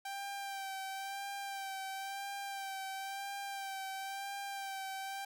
sawtooth tone with vibrato, 784 Hz, G5, in tune, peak -36 dBFS, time 0.05-5.25 s, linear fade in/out 5 ms, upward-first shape sine, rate 0.98 Hz, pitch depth 28 cents each way, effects none

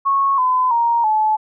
sine tone with pitch steps, 1100 / 1014.5 / 935.7 / 863 Hz, C#6 / B5 / A#5 / A5, -14 / +46 / +6 / -34 cents, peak -13 dBFS, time 0.05-1.37 s, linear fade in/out 20 ms, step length 330 ms, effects none

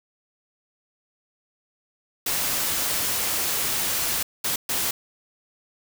white noise bursts at uneven times, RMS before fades -25 dBFS, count 3, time 2.26-4.23 / 4.44-4.56 / 4.69-4.91 s, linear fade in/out 5 ms, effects none

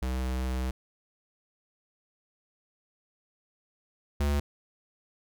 square tone pair in turn, 64 / 72.02 Hz, C2 / D2, -38 / -33 cents, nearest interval major second, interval 205 cents, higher second, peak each -29 / -25 dBFS, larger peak second, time 0.02-0.71 / 4.2-4.4 s, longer first, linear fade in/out 5 ms, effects none

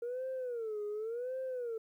sine tone with vibrato, 466.2 Hz, A#4, in tune, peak -34 dBFS, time 0.02-1.78 s, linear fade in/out 5 ms, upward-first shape sine, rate 0.9 Hz, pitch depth 200 cents each way, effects tanh soft clip ceiling -33 dBFS + 12-bit

